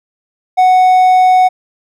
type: tone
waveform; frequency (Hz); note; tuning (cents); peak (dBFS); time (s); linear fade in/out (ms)
triangle; 740; F#5; 0; -3; 0.57-1.49; 20
effects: none